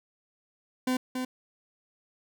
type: tone with echo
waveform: 40% pulse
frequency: 255.1 Hz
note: C4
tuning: 44 cents flat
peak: -24 dBFS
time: 0.87-0.97 s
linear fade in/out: 5 ms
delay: 280 ms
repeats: 1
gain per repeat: -5 dB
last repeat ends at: 1.25 s
effects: none